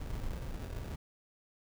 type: noise with sample-and-hold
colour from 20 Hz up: brown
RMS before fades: -39 dBFS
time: 0-0.96 s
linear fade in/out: 10 ms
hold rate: 1050 Hz
effects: none